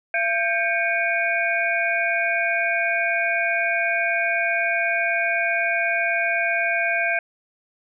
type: tone cluster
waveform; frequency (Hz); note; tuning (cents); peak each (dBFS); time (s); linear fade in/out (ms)
sine; 680 / 1583 / 2231 / 2431; F5 / G6 / C#7 / D#7; -46 / +17 / +11 / -41; -25 / -23 / -26 / -26; 0.14-7.19; 2
effects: none